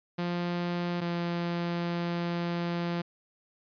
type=tone pair in turn; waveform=sawtooth; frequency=174.61 / 172.21 Hz; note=F3 / F3; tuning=0 / -24 cents; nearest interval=unison; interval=24 cents; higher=first; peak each=-25 dBFS; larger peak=neither; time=0.18-1.01 / 1.01-3.02 s; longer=second; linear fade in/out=10 ms; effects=resampled to 11025 Hz